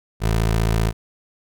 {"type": "tone", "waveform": "20% pulse", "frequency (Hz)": 55.3, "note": "A1", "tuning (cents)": 9, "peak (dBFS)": -12, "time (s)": [0.2, 0.93], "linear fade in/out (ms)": 50, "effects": []}